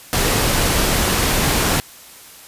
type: noise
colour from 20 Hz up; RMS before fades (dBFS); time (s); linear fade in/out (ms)
pink; -17; 0.13-1.8; 0
effects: white hiss -41 dBFS RMS until 2.47 s + resampled to 32000 Hz